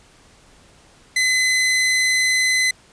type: tone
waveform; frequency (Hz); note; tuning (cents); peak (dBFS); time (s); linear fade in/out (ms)
sawtooth; 2030; B6; +47; -12; 1.16-2.71; 5
effects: pink hiss -51 dBFS RMS until 2.92 s + resampled to 22050 Hz